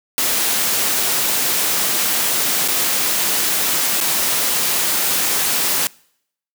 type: noise with dropouts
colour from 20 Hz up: white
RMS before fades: -18 dBFS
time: 0.18-5.87 s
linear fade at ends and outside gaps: 0 ms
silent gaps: 2.677-2.684 / 4.003-4.011 s
effects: noise-tail reverb RT60 0.7 s tail -25 dB re dry + high-pass 150 Hz 12 dB/octave